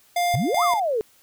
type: tone with tremolo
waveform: square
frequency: 702 Hz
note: F5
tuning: 9 cents sharp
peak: -20 dBFS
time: 0.16-0.8 s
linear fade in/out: 5 ms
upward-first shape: square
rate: 2.6 Hz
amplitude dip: 65%
type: exponential two-way sweep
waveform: sine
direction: up then down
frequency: 103.8 to 1300 to 416.1 Hz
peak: -20 dBFS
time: 0.34-1.01 s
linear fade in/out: 0 ms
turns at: 0.63 s
effects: white hiss -57 dBFS RMS until 1.22 s